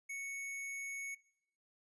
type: tone with sample-and-hold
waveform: sine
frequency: 2217 Hz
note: C#7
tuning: in tune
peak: -40 dBFS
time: 0.09-1.15 s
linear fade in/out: 10 ms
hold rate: 8820 Hz
effects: noise-tail reverb RT60 0.7 s tail -21 dB re dry + resampled to 24000 Hz